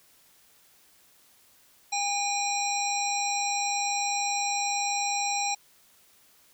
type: harmonic tone with a mistuned harmonic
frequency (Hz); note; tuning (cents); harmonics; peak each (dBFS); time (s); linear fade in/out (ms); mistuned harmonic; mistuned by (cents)
809; G#5; -46; 1 / 3 / 5 / 7 / 9; -29 / -33 / -35 / -32 / -35; 1.92-5.55; 10; 9; +66
effects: white hiss -60 dBFS RMS until 6.53 s